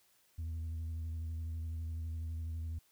sine tone with vibrato, 81.2 Hz, E2, 26 cents flat, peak -34 dBFS, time 0.38-2.79 s, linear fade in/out 10 ms, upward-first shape square, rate 12 Hz, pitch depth 22 cents each way, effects tanh soft clip ceiling -36 dBFS + white hiss -70 dBFS RMS until 2.91 s

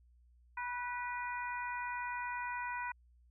harmonic tone with a mistuned harmonic, 487.9 Hz, B4, 21 cents flat, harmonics 2 / 3 / 4 / 5, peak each -39 / -43 / -45 / -47 dBFS, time 0.57-2.92 s, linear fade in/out 5 ms, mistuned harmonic 3, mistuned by +26 cents, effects added 60 Hz sine -62 dBFS peak until 3.3 s

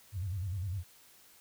sine tone with vibrato, 93.9 Hz, F#2, 26 cents sharp, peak -33 dBFS, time 0.12-0.84 s, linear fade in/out 50 ms, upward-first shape square, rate 9.9 Hz, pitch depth 130 cents each way, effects white hiss -60 dBFS RMS until 1.4 s

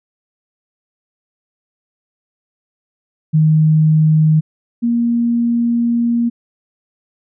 sine tone pair in turn, 155.9 / 235.6 Hz, D#3 / A#3, +4 / +19 cents, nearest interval perfect fifth, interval 715 cents, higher second, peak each -8 / -12 dBFS, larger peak first, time 3.33-4.41 / 4.82-6.3 s, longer second, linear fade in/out 20 ms, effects none

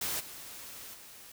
white noise with level steps, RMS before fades -34 / -46 / -51 dBFS, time 0.01-1.32 s, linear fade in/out 5 ms, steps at 0.19 / 0.93 s, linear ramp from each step 20 ms, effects none

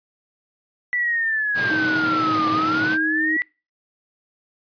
sine linear two-way sweep, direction down then up, 1975.5 to 1174 to 1975.5 Hz, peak -19 dBFS, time 0.93-3.42 s, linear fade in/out 0 ms, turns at 2.5 s
pink high-pass noise, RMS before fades -28 dBFS, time 1.54-2.98 s, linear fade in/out 50 ms, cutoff 100 Hz, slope 96 dB/octave
sine tone, 314.3 Hz, D#4, 18 cents sharp, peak -23 dBFS, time 1.71-3.37 s, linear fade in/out 5 ms
effects noise-tail reverb RT60 0.3 s tail -24 dB re dry + resampled to 11025 Hz

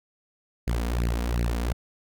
sawtooth tone with flanger, 58.7 Hz, A#1, 13 cents sharp, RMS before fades -26 dBFS, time 0.67-1.73 s, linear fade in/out 10 ms, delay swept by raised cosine 0.42 to 4.32 ms, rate 2.7 Hz, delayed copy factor +0.85, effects none

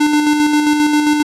square tone with tremolo, 298.7 Hz, D4, 29 cents sharp, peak -10 dBFS, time 0-1.23 s, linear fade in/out 10 ms, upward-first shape square, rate 7.5 Hz, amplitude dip 35%, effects low-pass 10000 Hz 12 dB/octave

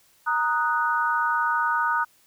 sine chord, D# minor, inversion second, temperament equal, 932.3 / 1244.5 / 1480 Hz, A#5 / D#6 / F#6, 0 / 0 / 0 cents, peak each -25 dBFS, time 0.26-2.05 s, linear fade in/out 20 ms, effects white hiss -60 dBFS RMS until 2.26 s

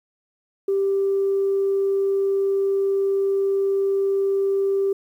sine tone, 392.6 Hz, G4, 3 cents sharp, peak -17 dBFS, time 0.68-4.93 s, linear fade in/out 5 ms, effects tanh soft clip ceiling -13 dBFS + 9-bit

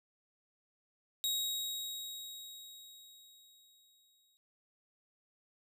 sawtooth tone with exponential decay, 3795 Hz, A#7, 30 cents sharp, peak -28 dBFS, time 1.24-4.37 s, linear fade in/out 0 ms, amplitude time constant 680 ms, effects none

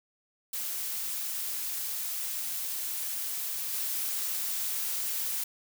blue noise with level steps, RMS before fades -34 / -32 dBFS, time 0.53-5.44 s, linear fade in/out 5 ms, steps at 3.72 s, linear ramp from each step 20 ms, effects none

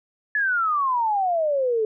sine exponential sweep, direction down, 1735 to 424.7 Hz, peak -19 dBFS, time 0.35-1.85 s, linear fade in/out 2 ms, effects none

